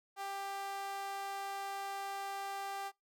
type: tone with high-pass filter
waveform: sawtooth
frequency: 394.8 Hz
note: G4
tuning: 12 cents sharp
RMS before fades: -41 dBFS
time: 0.16-2.92 s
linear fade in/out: 50 ms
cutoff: 800 Hz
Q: 2.5
effects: noise-tail reverb RT60 0.2 s tail -25 dB re dry